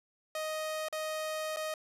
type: tone with dropouts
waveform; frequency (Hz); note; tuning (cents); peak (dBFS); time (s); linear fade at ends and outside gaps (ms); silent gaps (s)
sawtooth; 624; D#5; +5; -30; 0.35-1.74; 2; 0.885-0.926 / 1.562-1.569
effects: resampled to 32000 Hz